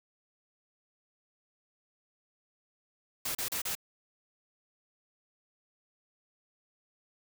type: noise bursts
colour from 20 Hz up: white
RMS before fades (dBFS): -34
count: 4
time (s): 3.25-3.752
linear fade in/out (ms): 5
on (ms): 100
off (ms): 34
effects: none